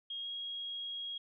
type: tone with pitch glide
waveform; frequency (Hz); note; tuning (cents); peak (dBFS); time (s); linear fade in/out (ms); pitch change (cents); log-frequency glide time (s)
sine; 3258 to 3286; G#7 to G#7; -34 to -19; -38; 0.1-1.18; 5; +15; 0.21-0.26
effects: none